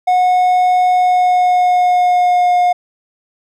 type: tone with pitch glide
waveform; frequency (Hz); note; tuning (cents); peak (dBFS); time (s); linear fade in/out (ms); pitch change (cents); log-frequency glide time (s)
triangle; 729 to 715.6; F#5 to F5; -26 to +42; -7; 0.07-2.73; 10; -32; 0.92-2.55
effects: none